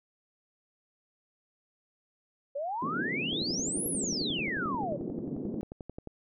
sine exponential two-way sweep, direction up then down, 539 to 11520 to 539 Hz, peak -31 dBFS, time 2.55-4.97 s, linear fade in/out 10 ms, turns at 3.87 s
pink band-pass noise, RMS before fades -36 dBFS, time 2.82-5.61 s, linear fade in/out 0 ms, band 180 to 390 Hz, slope 24 dB/octave
click train, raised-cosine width 2 ms, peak -27 dBFS, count 32, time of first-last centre 3.33-6.073 s, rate 11.3 Hz
effects none

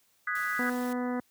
sine chord, G# minor seventh, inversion second, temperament equal, 1244.5 / 1480 / 1661.2 / 1975.5 Hz, D#6 / F#6 / G#6 / B6, 0 / 0 / 0 / 0 cents, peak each -34 dBFS, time 0.27-0.7 s, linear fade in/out 5 ms
white noise, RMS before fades -47 dBFS, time 0.35-0.93 s, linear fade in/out 2 ms
harmonic tone, 247.7 Hz, B3, 5 cents sharp, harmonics 1 / 2 / 3 / 4 / 5 / 6 / 7 / 8, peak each -30 / -36 / -40 / -42 / -44 / -46 / -47 / -48 dBFS, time 0.59-1.2 s, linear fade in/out 2 ms
effects white hiss -68 dBFS RMS until 1.3 s + high-pass 60 Hz 12 dB/octave

